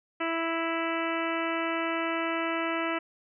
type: harmonic tone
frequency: 330 Hz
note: E4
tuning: 2 cents sharp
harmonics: 1 / 2 / 3 / 4 / 5 / 6 / 7 / 8 / 9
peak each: -32 / -34 / -37 / -34 / -40 / -37 / -39 / -39 / -43 dBFS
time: 0.2-2.99 s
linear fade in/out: 10 ms
effects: none

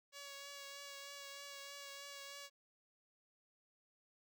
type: tone with vibrato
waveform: 5% pulse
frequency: 562 Hz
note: C#5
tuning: 24 cents sharp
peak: -38 dBFS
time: 0.12-2.5 s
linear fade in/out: 50 ms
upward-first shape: triangle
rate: 3.2 Hz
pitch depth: 20 cents each way
effects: none

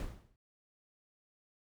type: noise with exponential decay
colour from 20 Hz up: brown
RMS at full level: -35 dBFS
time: 0-0.36 s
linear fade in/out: 1 ms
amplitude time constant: 78 ms
effects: none

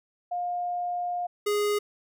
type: tone pair in turn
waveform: sine / square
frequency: 709 / 414.2 Hz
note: F5 / G#4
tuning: +26 / -5 cents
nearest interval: major sixth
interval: 931 cents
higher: first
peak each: -27 / -24 dBFS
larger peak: second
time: 0.31-1.27 / 1.46-1.79 s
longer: first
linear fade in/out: 10 ms
effects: none

